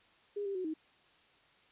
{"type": "tone with pitch steps", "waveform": "sine", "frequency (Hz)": [408.7, 395.2, 369.5, 315], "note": ["G#4", "G4", "F#4", "D#4"], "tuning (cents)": [-28, 14, -2, 21], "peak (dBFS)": -34, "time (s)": [0.36, 0.74], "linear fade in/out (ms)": 10, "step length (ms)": 95, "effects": ["white hiss -65 dBFS RMS until 1.71 s", "resampled to 8000 Hz"]}